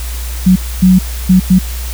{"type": "tone bursts at uneven times", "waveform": "sine", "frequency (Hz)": 185, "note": "F#3", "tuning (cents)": 0, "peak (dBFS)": -3, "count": 4, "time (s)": [[0.46, 0.56], [0.82, 0.99], [1.29, 1.4], [1.5, 1.59]], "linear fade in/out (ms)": 10, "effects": ["added 60 Hz sine -18 dBFS peak until 1.93 s", "white hiss -28 dBFS RMS until 1.93 s"]}